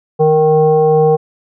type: tone with frequency modulation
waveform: sine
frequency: 466.2 Hz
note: A#4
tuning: in tune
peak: -7 dBFS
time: 0.19-1.17 s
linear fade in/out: 20 ms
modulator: 310 Hz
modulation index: 0.79
effects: none